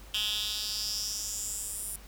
10% pulse tone with high-pass filter sweep, 210.9 Hz, G#3, 27 cents sharp, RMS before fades -34 dBFS, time 0.14-1.96 s, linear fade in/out 2 ms, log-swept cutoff 3100 to 10000 Hz, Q 4.2, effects added 50 Hz sine -49 dBFS peak until 2.07 s + pink hiss -53 dBFS RMS until 2.07 s

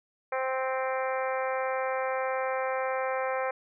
harmonic tone, 261.6 Hz, C4, in tune, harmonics 2 / 3 / 4 / 5 / 6 / 7 / 8 / 9, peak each -30 / -34 / -36 / -38 / -40 / -41 / -42 / -43 dBFS, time 0.32-3.51 s, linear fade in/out 5 ms, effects none

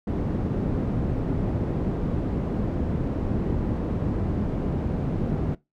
white low-pass noise, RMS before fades -26 dBFS, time 0.07-5.55 s, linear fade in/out 5 ms, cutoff 240 Hz, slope 12 dB/octave, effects noise-tail reverb RT60 0.2 s tail -20 dB re dry

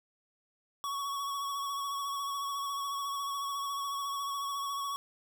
square tone with vibrato, 1117 Hz, C#6, 13 cents sharp, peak -34 dBFS, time 0.84-4.96 s, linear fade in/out 0 ms, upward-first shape sine, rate 14 Hz, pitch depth 27 cents each way, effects none

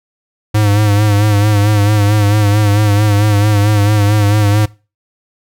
square tone with vibrato, 104 Hz, G#2, 3 cents sharp, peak -9 dBFS, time 0.54-4.66 s, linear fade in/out 10 ms, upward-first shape sine, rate 4.5 Hz, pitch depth 51 cents each way, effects noise-tail reverb RT60 0.3 s tail -21 dB re dry

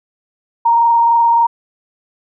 sine tone with frequency modulation, 932.3 Hz, A#5, in tune, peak -8 dBFS, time 0.65-1.47 s, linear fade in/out 10 ms, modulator 23.4 Hz, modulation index 0.47, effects none

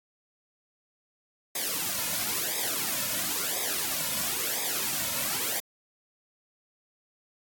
white noise with flanger, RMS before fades -30 dBFS, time 1.55-5.6 s, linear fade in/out 5 ms, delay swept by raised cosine 0.69 to 2.59 ms, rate 0.98 Hz, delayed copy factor -0.9, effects AAC 64 kbps

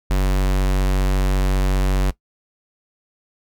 square tone, 47.36 Hz, F#1, 41 cents sharp, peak -16 dBFS, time 0.1-2.11 s, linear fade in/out 10 ms, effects noise-tail reverb RT60 0.1 s tail -18 dB re dry

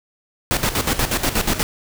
pink noise with tremolo, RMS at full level -18 dBFS, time 0.51-1.63 s, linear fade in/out 0 ms, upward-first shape square, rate 8.3 Hz, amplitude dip 70%, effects none

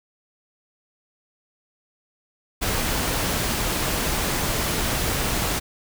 pink noise, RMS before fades -24 dBFS, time 2.61-5.6 s, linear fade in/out 20 ms, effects none

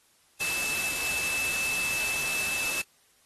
sine tone in noise, 2627 Hz, E7, 7 cents flat, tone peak -29 dBFS, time 0.4-2.82 s, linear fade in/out 10 ms, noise white, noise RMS -32 dBFS, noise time 0.4-2.82 s, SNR 0 dB, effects white hiss -64 dBFS RMS until 3.25 s + AAC 32 kbps

